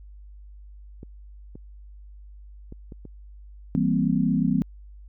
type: clicks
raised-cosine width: 3 ms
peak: -27 dBFS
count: 5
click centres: 1.031 / 1.555 / 2.724 / 2.922 / 3.053 s
type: chord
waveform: sine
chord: C dominant seventh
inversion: first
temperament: equal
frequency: 164.81 / 196 / 233.1 / 261.6 Hz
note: E3 / G3 / Bb3 / C4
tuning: 0 / 0 / 0 / 0 cents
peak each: -25 dBFS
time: 3.75-4.62 s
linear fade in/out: 0 ms
effects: added 50 Hz sine -42 dBFS peak until 5.08 s